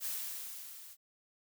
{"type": "noise with level ramp", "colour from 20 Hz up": "blue", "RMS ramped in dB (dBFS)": [-36, -53], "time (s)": [0, 0.97], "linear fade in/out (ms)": 50, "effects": []}